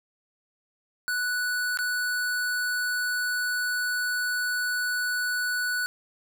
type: tone with dropouts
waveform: square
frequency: 1480 Hz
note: F#6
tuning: in tune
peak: -26 dBFS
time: 1.08-5.86 s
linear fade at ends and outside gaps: 0 ms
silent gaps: 1.773-1.789 s
effects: none